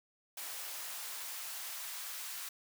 white noise with high-pass filter sweep, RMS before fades -43 dBFS, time 0.37-2.49 s, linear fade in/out 5 ms, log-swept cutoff 620 to 1100 Hz, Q 0.89, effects none

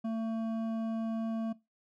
sine tone with hard clipping, 224.6 Hz, A3, 36 cents sharp, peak -33 dBFS, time 0.04-1.53 s, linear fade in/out 10 ms, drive 9 dB, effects noise-tail reverb RT60 0.2 s tail -19 dB re dry

